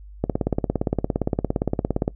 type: click train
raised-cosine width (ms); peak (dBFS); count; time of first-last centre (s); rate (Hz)
2; -7; 33; 0.24-2.079; 17.4
effects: noise-tail reverb RT60 0.1 s tail -22 dB re dry + added 50 Hz sine -39 dBFS peak until 2.15 s